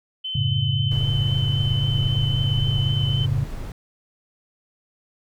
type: tone with vibrato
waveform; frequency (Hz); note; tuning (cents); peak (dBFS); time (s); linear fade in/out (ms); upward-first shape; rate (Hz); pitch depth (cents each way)
sine; 3050; G7; -48; -26; 0.24-3.26; 10; triangle; 3.8; 10
type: chord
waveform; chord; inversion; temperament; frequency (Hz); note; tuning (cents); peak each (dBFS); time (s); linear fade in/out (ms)
sine; F# minor; none; equal; 92.5 / 110 / 138.59; F#2 / A2 / C#3; 0 / 0 / 0; -28 / -23 / -22; 0.35-3.44; 5
type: noise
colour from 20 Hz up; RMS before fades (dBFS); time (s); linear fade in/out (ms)
brown; -31; 0.91-3.72; 2
effects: none